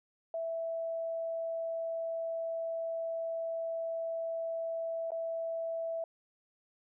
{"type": "tone with dropouts", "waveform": "sine", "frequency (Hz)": 659.3, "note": "E5", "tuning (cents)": 0, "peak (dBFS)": -33, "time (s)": [0.34, 6.04], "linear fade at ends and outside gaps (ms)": 2, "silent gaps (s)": [5.106, 5.118], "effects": []}